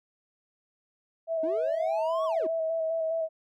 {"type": "tone with vibrato", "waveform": "sine", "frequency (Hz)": 649, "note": "E5", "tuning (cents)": -27, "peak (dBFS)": -26, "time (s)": [1.27, 3.29], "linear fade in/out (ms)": 50, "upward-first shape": "square", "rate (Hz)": 4.9, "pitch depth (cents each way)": 21}
{"type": "linear two-way sweep", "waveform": "triangle", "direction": "up then down", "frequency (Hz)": [294.1, 1139, 294.1], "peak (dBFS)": -29, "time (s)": [1.43, 2.47], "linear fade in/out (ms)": 5, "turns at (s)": 2.25}
{"effects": []}